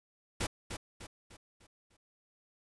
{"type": "noise with echo", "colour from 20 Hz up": "pink", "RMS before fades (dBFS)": -33, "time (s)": [0.4, 0.47], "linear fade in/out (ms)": 10, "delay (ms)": 300, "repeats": 5, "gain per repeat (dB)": -7, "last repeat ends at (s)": 1.97, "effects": ["resampled to 24000 Hz"]}